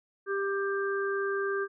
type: harmonic tone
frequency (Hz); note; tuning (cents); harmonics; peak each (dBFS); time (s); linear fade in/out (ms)
395.2; G4; +14; 1 / 3 / 4; -29 / -36 / -34; 0.26-1.68; 50
effects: none